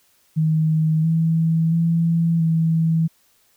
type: tone with pitch steps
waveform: sine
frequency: 157.6 / 162.8 / 166.5 / 162.6 Hz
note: D#3 / E3 / E3 / E3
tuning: +23 / -21 / +18 / -23 cents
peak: -15 dBFS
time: 0.36-3.08 s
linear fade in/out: 20 ms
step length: 680 ms
effects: white hiss -60 dBFS RMS until 3.56 s